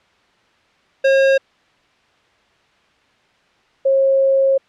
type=tone pair in turn; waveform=square / sine; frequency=540 / 540 Hz; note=C#5 / C#5; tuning=-45 / -45 cents; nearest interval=unison; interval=0 cents; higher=neither; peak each=-11 dBFS; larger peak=neither; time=1.04-1.38 / 3.85-4.58 s; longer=second; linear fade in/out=10 ms; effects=white hiss -56 dBFS RMS until 4.68 s + low-pass 3000 Hz 12 dB/octave